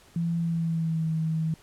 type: tone with pitch glide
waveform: sine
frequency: 168.4 to 159.87 Hz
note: E3 to D#3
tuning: +37 to +47 cents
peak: -24 dBFS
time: 0.16-1.54 s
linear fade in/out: 2 ms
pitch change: -90 cents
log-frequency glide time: 0.37-1.1 s
effects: pink hiss -56 dBFS RMS until 1.62 s + low-pass 12000 Hz 12 dB/octave